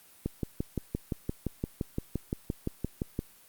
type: click train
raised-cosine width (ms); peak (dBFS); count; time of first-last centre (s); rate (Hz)
3; -17; 18; 0.26-3.191; 5.8
effects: white hiss -57 dBFS RMS until 3.48 s + Opus 32 kbps